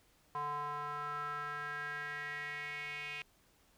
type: tone with band-pass filter sweep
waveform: square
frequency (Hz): 146.83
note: D3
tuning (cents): 0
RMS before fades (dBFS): -41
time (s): 0.35-3.22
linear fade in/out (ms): 0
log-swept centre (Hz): 1000 to 2500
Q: 5.4
effects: pink hiss -69 dBFS RMS until 3.77 s